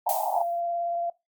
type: band-pass noise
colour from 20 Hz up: white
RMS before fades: -27 dBFS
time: 0.06-0.43 s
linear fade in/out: 10 ms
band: 640 to 900 Hz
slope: 96 dB/octave
type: noise with exponential decay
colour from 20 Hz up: violet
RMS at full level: -27 dBFS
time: 0.09-0.6 s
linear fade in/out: 1 ms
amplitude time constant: 110 ms
type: tone with vibrato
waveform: sine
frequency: 688 Hz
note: F5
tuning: 26 cents flat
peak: -26 dBFS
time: 0.36-1.1 s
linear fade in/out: 5 ms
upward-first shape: sine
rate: 18 Hz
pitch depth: 11 cents each way
effects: noise-tail reverb RT60 0.2 s tail -19 dB re dry + Opus 48 kbps